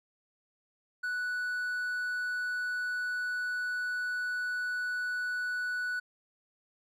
triangle tone, 1480 Hz, F#6, in tune, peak -29 dBFS, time 1.03-6 s, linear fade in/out 10 ms, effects none

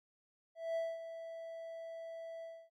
triangle tone with ADSR envelope, 659.3 Hz, E5, in tune, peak -31 dBFS, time 0.55-2.7 s, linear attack 210 ms, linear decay 220 ms, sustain -11 dB, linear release 270 ms, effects none

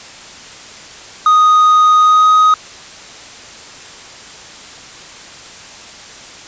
triangle tone with pitch glide, 1244.5 to 1255.3 Hz, D#6 to D#6, 0 to +15 cents, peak -4 dBFS, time 1.26-2.54 s, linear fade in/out 2 ms, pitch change +15 cents, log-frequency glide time 2.01-2.26 s, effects white hiss -34 dBFS RMS until 6.47 s + resampled to 16000 Hz

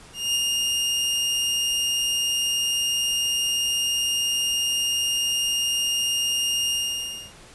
sawtooth tone with ADSR envelope, 2829 Hz, F7, 22 cents sharp, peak -16 dBFS, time 0.13-7.33 s, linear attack 220 ms, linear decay 22 ms, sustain -2 dB, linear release 630 ms, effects pink hiss -47 dBFS RMS until 7.54 s + resampled to 24000 Hz

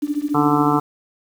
sine tone with tremolo, 293.7 Hz, D4, in tune, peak -15 dBFS, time 0.02-0.8 s, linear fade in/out 10 ms, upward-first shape triangle, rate 14 Hz, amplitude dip 100%
harmonic tone, 147.1 Hz, D3, 3 cents sharp, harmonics 1 / 2 / 3 / 5 / 6 / 7 / 8 / 9, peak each -24 / -24 / -24 / -24 / -24 / -24 / -24 / -24 dBFS, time 0.34-0.8 s, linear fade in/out 10 ms
effects 7-bit

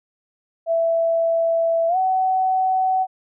sine tone with pitch glide, 663 to 752.8 Hz, E5 to F#5, +10 to +30 cents, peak -16 dBFS, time 0.66-3.07 s, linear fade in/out 50 ms, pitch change +220 cents, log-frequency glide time 1.88-1.97 s, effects none

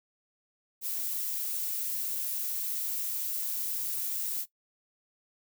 violet noise, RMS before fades -33 dBFS, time 0.81-4.46 s, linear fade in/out 50 ms, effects noise-tail reverb RT60 0.1 s tail -17 dB re dry

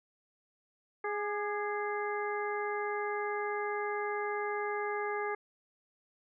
harmonic tone with a mistuned harmonic, 415.3 Hz, G#4, in tune, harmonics 1 / 2 / 3 / 4 / 5, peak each -35 / -38 / -40 / -41 / -42 dBFS, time 1.04-5.35 s, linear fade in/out 5 ms, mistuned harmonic 3, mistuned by -48 cents, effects none

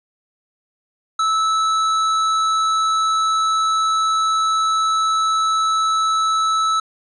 sine tone with hard clipping, 1308 Hz, E6, 14 cents flat, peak -17 dBFS, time 1.19-6.8 s, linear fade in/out 5 ms, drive 10 dB, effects resampled to 24000 Hz

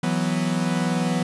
45% pulse chord, E suspended second, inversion none, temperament equal, 164.81 / 185 / 246.9 Hz, E3 / F#3 / B3, 0 / 0 / 0 cents, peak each -25 / -25 / -26 dBFS, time 0.03-1.23 s, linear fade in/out 5 ms, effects resampled to 24000 Hz + 9-bit

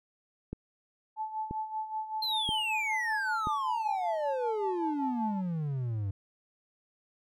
click train, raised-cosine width 3 ms, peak -23 dBFS, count 4, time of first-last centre 0.53-3.471 s, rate 1.02 Hz
sine tone with tremolo, 870 Hz, A5, 20 cents flat, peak -30 dBFS, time 1.16-5.42 s, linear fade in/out 50 ms, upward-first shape sine, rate 5.2 Hz, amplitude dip 70%
triangle exponential sweep, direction down, 4200 to 95 Hz, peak -28 dBFS, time 2.22-6.11 s, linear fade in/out 5 ms
effects none

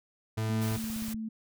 40% pulse tone, 110 Hz, A2, in tune, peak -28 dBFS, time 0.37-0.77 s, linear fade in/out 10 ms
sine tone with pitch glide, 222.7 to 220.8 Hz, A3 to A3, +21 to +6 cents, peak -33 dBFS, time 0.49-1.29 s, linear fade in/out 10 ms, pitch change -15 cents, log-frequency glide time 0.65-1.07 s
white noise, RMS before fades -42 dBFS, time 0.61-1.14 s, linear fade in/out 10 ms
click train, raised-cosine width 5 ms, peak -32 dBFS, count 8, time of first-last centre 0.72-1.144 s, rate 16.5 Hz
effects none

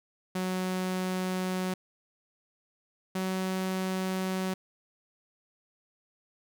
sawtooth tone pair in turn, 185 / 187.58 Hz, F#3 / F#3, 0 / +24 cents, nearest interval unison, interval 24 cents, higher second, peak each -25 dBFS, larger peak neither, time 0.35-1.74 / 3.15-4.54 s, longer neither, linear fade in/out 5 ms, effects none

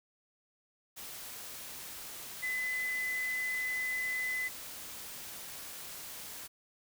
sine tone in noise, 2015 Hz, B6, 34 cents sharp, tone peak -32 dBFS, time 2.42-4.49 s, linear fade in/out 20 ms, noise white, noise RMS -45 dBFS, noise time 0.96-6.48 s, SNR +10 dB, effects none

